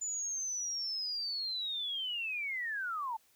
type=linear sweep; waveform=sine; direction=down; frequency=7040 to 860 Hz; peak=-34 dBFS; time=0.01-3.17 s; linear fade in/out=10 ms; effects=white hiss -68 dBFS RMS until 3.35 s